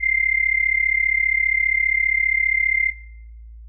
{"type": "tone with amplitude modulation", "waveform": "sine", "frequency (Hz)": 2093, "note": "C7", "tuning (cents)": 0, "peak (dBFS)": -12, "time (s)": [0, 2.93], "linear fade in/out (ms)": 50, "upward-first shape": "sine", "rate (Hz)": 35, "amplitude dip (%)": 85, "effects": ["noise-tail reverb RT60 0.8 s tail -21 dB re dry", "added 56 Hz sine -37 dBFS peak until 3.68 s"]}